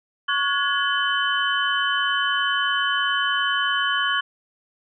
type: tone cluster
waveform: sine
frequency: 1115 / 1452 / 1682 / 3041 Hz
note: C#6 / F#6 / G#6 / F#7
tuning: +10 / -33 / +22 / +47 cents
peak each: -25 dBFS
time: 0.28-4.21 s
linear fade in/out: 10 ms
effects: none